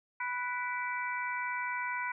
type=harmonic tone with a mistuned harmonic; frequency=493.9 Hz; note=B4; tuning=in tune; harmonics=2 / 3 / 4 / 5; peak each=-36 / -38 / -39 / -40 dBFS; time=0.2-2.12 s; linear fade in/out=5 ms; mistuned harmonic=5; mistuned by=-110 cents; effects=none